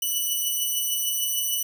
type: beating tone pair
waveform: 5% pulse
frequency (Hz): 2960 / 2966.6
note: F#7 / F#7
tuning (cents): 0 / +4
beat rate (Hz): 6.6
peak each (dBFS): -22 / -16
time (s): 0.02-1.63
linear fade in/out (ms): 5
effects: 9-bit